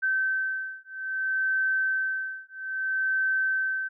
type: beating tone pair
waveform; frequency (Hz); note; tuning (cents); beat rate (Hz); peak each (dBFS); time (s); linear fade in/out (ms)
sine; 1543 / 1543.61; G6 / G6; -28 / -27; 0.61; -28; 0.02-3.89; 20
effects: none